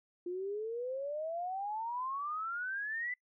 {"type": "exponential sweep", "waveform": "sine", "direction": "up", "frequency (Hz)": [347.6, 2014], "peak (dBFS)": -35, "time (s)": [0.26, 3.14], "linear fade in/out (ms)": 5, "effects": ["noise-tail reverb RT60 0.1 s tail -23 dB re dry"]}